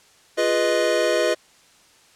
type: chord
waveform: square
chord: F half-diminished seventh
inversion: none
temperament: equal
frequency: 349.2 / 415.3 / 493.9 / 622.3 Hz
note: F4 / Ab4 / Cb5 / Eb5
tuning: 0 / 0 / 0 / 0 cents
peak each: -26 / -27 / -24 / -22 dBFS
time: 0.37-1.35 s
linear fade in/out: 20 ms
effects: white hiss -54 dBFS RMS until 2.15 s + low-pass 8000 Hz 12 dB/octave